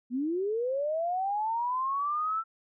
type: linear sweep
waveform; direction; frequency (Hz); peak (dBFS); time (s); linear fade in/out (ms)
sine; up; 233.3 to 1341; -27; 0.1-2.44; 50
effects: none